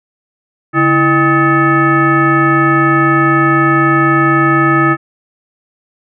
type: tone with frequency modulation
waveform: sine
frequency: 802 Hz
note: G5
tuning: 39 cents sharp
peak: -7 dBFS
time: 0.73-4.97 s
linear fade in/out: 50 ms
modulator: 472 Hz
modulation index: 2.1
effects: none